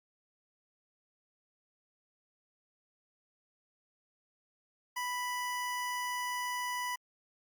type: tone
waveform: 25% pulse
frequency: 987.8 Hz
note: B5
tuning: in tune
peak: -30 dBFS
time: 4.96-6.96 s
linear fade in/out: 10 ms
effects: Opus 48 kbps